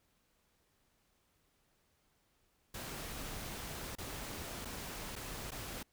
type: noise with dropouts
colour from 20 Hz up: pink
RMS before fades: -44 dBFS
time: 2.74-5.83 s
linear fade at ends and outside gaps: 5 ms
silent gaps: 3.954-3.983 / 4.649-4.653 / 5.156-5.161 / 5.508-5.517 s
effects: pink hiss -75 dBFS RMS until 5.92 s